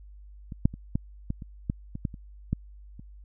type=clicks; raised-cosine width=5 ms; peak=-25 / -7 / -26 / -13 / -17 / -27 / -14 / -22 / -15 / -29 / -13 / -30 dBFS; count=12; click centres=0.522 / 0.655 / 0.74 / 0.955 / 1.304 / 1.422 / 1.699 / 1.954 / 2.052 / 2.142 / 2.53 / 2.995 s; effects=added 50 Hz sine -45 dBFS peak until 3.24 s